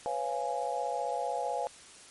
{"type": "chord", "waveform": "sine", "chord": "C# dominant seventh", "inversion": "third", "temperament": "just", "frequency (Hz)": [498.9, 554.4, 693, 831.5], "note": ["B4", "C#5", "E#5", "G#5"], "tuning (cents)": [17, 0, -14, 2], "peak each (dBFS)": [-37, -37, -35, -34], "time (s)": [0.06, 1.67], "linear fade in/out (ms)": 0, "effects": ["white hiss -52 dBFS RMS until 2.1 s", "MP3 48 kbps"]}